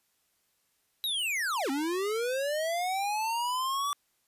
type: linear two-way sweep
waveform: square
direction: down then up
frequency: 3911 to 261.6 to 1162 Hz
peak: -29 dBFS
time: 1.04-3.93 s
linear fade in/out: 0 ms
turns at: 1.7 s
effects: white hiss -73 dBFS RMS until 4.27 s + resampled to 32000 Hz